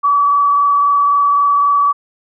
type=tone with frequency modulation; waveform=sine; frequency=1144 Hz; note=D6; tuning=46 cents flat; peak=-9 dBFS; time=0.03-1.93 s; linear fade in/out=20 ms; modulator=23.8 Hz; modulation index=0.65; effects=none